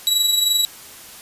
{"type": "tone with amplitude modulation", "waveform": "sawtooth", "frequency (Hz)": 3900, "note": "B7", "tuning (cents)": -23, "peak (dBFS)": -10, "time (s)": [0.07, 0.65], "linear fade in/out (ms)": 0, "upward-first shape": "sine", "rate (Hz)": 23, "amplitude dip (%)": 50, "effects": ["white hiss -40 dBFS RMS until 1.21 s", "resampled to 32000 Hz"]}